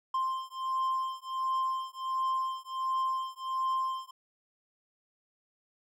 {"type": "beating tone pair", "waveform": "triangle", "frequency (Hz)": [1048, 1049.4], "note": ["C6", "C6"], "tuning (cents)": [2, 5], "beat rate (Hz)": 1.4, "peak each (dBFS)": -31, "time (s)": [0.14, 4.11], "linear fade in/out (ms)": 5, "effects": []}